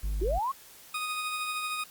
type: tone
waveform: triangle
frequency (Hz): 51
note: G#1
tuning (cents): -31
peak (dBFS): -26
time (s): 0.03-0.39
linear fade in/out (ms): 10
type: linear sweep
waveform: sine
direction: up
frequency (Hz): 329.6 to 1128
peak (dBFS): -27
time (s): 0.21-0.52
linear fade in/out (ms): 10
type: tone with tremolo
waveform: 20% pulse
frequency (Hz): 1244.5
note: D#6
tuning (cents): 0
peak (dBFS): -25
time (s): 0.94-1.84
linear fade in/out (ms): 5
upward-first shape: sine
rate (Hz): 13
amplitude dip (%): 30
effects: white hiss -52 dBFS RMS until 1.9 s + Opus 48 kbps